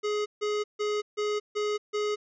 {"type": "tone bursts", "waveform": "square", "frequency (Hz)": 419, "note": "G#4", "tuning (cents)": 15, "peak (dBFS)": -27, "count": 6, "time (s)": [0.03, 2.16], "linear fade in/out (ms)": 20, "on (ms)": 230, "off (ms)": 150, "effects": ["resampled to 16000 Hz"]}